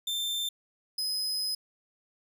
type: tone pair in turn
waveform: 40% pulse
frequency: 3572 / 5052 Hz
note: A7 / D#8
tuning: +25 / +26 cents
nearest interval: tritone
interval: 601 cents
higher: second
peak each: -28 dBFS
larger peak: neither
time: 0.07-0.49 / 0.98-1.55 s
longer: second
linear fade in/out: 5 ms
effects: none